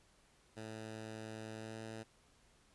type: tone with pitch glide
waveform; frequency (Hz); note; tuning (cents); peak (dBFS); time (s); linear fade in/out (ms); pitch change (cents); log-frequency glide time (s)
10% pulse; 110 to 111.34; A2 to A2; 0 to +21; -37; 0.56-2.04; 20; +21; 1.56-1.8
effects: pink hiss -69 dBFS RMS until 2.74 s + resampled to 24000 Hz